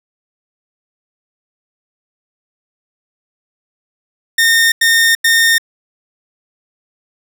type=tone bursts; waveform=sawtooth; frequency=1829 Hz; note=A#6; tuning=33 cents flat; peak=-5 dBFS; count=3; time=4.38-5.582 s; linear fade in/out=5 ms; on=340 ms; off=91 ms; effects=none